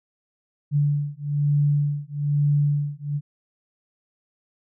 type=beating tone pair; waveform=sine; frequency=144.8 / 145.9 Hz; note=D3 / D3; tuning=-24 / -11 cents; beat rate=1.1 Hz; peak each=-22 dBFS; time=0.71-3.21 s; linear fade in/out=50 ms; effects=none